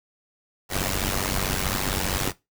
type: noise with amplitude modulation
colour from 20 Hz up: pink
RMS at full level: -22 dBFS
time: 0.69-2.33 s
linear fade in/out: 50 ms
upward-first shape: sine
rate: 95.4 Hz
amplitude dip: 90%
effects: noise-tail reverb RT60 0.2 s tail -18 dB re dry